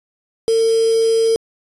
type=tone with quantisation; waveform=sine; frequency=452.3 Hz; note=A4; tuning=48 cents sharp; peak=-12 dBFS; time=0.48-1.36 s; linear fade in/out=0 ms; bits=4; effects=resampled to 24000 Hz